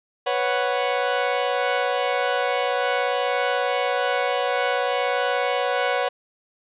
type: chord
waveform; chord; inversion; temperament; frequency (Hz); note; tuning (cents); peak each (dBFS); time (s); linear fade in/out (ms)
sawtooth; B suspended second; none; equal; 493.9 / 554.4 / 740; B4 / C#5 / F#5; 0 / 0 / 0; -21; 0.26-6.09; 10
effects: resampled to 8000 Hz + 9-bit